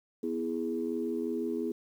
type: chord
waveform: sine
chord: E major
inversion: second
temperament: equal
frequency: 246.9 / 329.6 / 415.3 Hz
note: B3 / E4 / G#4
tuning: 0 / 0 / 0 cents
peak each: -34 dBFS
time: 0.23-1.72 s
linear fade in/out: 5 ms
effects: tanh soft clip ceiling -20 dBFS + 10-bit